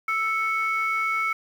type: tone pair together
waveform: sine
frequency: 1318.5 / 2213 Hz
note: E6 / C#7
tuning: 0 / -3 cents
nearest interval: major sixth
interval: 897 cents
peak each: -24 dBFS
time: 0.08-1.33 s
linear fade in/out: 5 ms
effects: tanh soft clip ceiling -16 dBFS + 8-bit